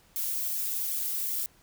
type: noise with flanger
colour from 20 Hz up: violet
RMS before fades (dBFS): -31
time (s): 0.16-1.46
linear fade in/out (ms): 0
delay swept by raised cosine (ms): 0.89 to 5.29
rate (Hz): 2.6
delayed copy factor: +1
effects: pink hiss -61 dBFS RMS until 1.62 s